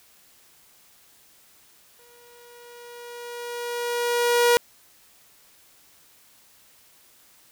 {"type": "tone with exponential growth", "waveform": "sawtooth", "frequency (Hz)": 479.3, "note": "A#4", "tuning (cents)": 48, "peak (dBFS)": -11, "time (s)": [1.99, 4.57], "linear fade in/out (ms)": 0, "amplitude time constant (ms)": 560, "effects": ["white hiss -56 dBFS RMS until 7.51 s"]}